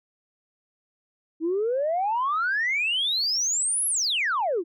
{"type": "exponential two-way sweep", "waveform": "sine", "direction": "up then down", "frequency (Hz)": [311.1, 11370, 311.1], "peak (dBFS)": -21, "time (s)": [1.4, 4.64], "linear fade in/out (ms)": 50, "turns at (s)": 3.87, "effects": ["tanh soft clip ceiling -18 dBFS"]}